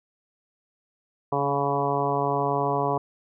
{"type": "harmonic tone with a mistuned harmonic", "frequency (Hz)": 141, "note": "C#3", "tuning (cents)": 30, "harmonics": [1, 2, 3, 4, 5, 6, 7, 8], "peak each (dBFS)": [-31, -33, -28, -32, -28, -33, -28, -33], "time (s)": [1.32, 2.98], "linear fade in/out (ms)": 5, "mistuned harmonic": 2, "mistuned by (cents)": 20, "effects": []}